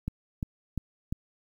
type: click train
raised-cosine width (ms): 5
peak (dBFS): -18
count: 4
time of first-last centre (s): 0.08-1.125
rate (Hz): 2.87
effects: 9-bit